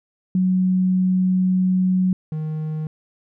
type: tone pair in turn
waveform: sine / triangle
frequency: 185 / 155.57 Hz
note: F#3 / D#3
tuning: 0 / 0 cents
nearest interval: minor third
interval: 300 cents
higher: first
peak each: -15 / -21 dBFS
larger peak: first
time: 0.35-2.13 / 2.32-2.87 s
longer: first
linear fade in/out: 2 ms
effects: none